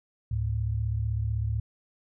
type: tone pair together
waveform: sine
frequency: 72.01 / 107.9 Hz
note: D2 / A2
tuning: -33 / -33 cents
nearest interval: perfect fifth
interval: 700 cents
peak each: -30 / -27 dBFS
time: 0.31-1.6 s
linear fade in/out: 5 ms
effects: none